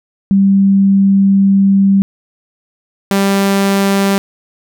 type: tone pair in turn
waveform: sine / sawtooth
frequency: 196 / 197.06 Hz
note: G3 / G3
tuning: 0 / +9 cents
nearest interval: unison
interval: 9 cents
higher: second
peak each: -6 dBFS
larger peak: neither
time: 0.31-2.02 / 3.11-4.18 s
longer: first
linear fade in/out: 0 ms
effects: none